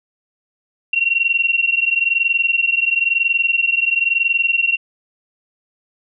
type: tone pair together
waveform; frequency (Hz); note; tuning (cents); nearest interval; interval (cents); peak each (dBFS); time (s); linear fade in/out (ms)
sine; 2731 / 2752; F7 / F7; -39 / -26; unison; 13; -17; 0.93-4.77; 5
effects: none